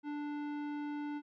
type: tone with tanh clipping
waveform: sine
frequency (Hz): 293.7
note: D4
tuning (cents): 0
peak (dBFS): -39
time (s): 0.03-1.22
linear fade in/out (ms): 50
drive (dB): 16
effects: none